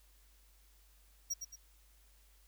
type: tone with echo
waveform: square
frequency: 5670 Hz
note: F8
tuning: 25 cents sharp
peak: -34 dBFS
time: 1.3-1.34 s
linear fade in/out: 10 ms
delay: 110 ms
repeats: 2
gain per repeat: -7 dB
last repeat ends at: 1.56 s
effects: added 50 Hz sine -63 dBFS peak until 2.47 s + white hiss -69 dBFS RMS until 2.47 s